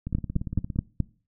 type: two click trains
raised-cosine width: 5 ms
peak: -19 / -11 dBFS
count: 13 / 5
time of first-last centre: 0.07-0.76 / 0.15-1.003 s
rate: 17.4 / 4.69 Hz
effects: noise-tail reverb RT60 0.4 s tail -22 dB re dry